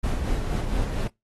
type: noise with tremolo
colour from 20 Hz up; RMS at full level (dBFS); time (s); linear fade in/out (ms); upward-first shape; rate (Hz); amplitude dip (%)
brown; -24; 0.03-1.08; 10; sine; 4.3; 40
effects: noise-tail reverb RT60 0.2 s tail -25 dB re dry + AAC 32 kbps